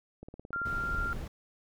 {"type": "click train", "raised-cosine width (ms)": 2, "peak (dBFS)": -31, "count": 16, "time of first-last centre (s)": [0.23, 1.059], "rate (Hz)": 18.1}
{"type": "tone", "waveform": "sine", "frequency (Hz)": 1389, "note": "F6", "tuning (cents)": -10, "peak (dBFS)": -31, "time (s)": [0.53, 1.13], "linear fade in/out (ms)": 0}
{"type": "noise", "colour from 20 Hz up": "brown", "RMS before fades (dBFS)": -37, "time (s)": [0.65, 1.28], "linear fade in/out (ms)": 5}
{"effects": []}